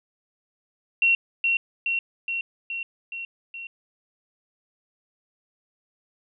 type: tone with echo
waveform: sine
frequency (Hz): 2732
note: F7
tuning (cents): -39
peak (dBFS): -16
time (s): 1.02-1.15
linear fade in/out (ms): 2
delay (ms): 420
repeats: 6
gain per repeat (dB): -3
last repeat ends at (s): 3.67
effects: none